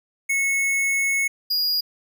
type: tone pair in turn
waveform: square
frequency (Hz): 2195 / 4867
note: C#7 / D#8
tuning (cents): -18 / -39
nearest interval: octave + major second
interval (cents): 1379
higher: second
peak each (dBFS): -20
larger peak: neither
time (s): 0.29-1.28 / 1.5-1.81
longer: first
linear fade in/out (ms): 10
effects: none